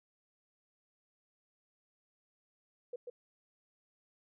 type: tone with echo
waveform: sine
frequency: 488 Hz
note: B4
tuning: 21 cents flat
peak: -38 dBFS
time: 2.93-2.96 s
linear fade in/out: 5 ms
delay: 140 ms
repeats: 1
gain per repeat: -3 dB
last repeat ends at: 3.1 s
effects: none